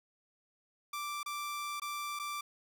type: tone with dropouts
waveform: sawtooth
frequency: 1174 Hz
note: D6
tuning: 1 cent flat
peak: -33 dBFS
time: 0.93-2.41 s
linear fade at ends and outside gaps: 5 ms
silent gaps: 1.231-1.26 / 1.799-1.818 / 2.191-2.196 s
effects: none